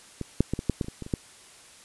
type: clicks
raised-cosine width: 3 ms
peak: -18 / -6 / -13 / -17 / -9 / -13 / -28 / -22 / -22 / -26 / -12 dBFS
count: 11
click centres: 0.213 / 0.406 / 0.536 / 0.591 / 0.697 / 0.812 / 0.845 / 0.884 / 1.023 / 1.064 / 1.138 s
effects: white hiss -51 dBFS RMS until 1.84 s + resampled to 24000 Hz